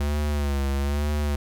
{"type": "tone with vibrato", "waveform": "square", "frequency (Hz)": 71.5, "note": "D2", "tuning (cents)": -46, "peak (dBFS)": -23, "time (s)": [0, 1.36], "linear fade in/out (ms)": 5, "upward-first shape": "sine", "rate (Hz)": 1.1, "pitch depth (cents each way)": 68, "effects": []}